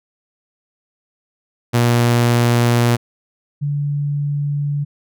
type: tone pair in turn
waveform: sawtooth / sine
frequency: 119.4 / 144.44 Hz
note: A#2 / D3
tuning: +42 / -28 cents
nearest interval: minor third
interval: 330 cents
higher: second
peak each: -8 / -17 dBFS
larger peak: first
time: 1.73-2.97 / 3.61-4.85 s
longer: neither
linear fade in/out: 20 ms
effects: none